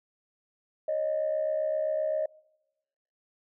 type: tone pair together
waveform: sine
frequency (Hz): 553 / 620.7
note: C#5 / D#5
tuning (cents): -4 / -4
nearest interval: major second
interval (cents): 200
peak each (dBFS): -32 / -26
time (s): 0.88-2.26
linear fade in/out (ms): 5
effects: noise-tail reverb RT60 1.0 s tail -26 dB re dry + tanh soft clip ceiling -20 dBFS